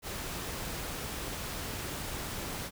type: noise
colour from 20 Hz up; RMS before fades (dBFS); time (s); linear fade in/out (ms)
pink; -38; 0.02-2.71; 50
effects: none